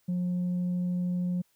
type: tone with tanh clipping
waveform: sine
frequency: 178.7 Hz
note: F3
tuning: 40 cents sharp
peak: -27 dBFS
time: 0.08-1.42 s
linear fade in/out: 10 ms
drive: 1 dB
effects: white hiss -70 dBFS RMS until 1.55 s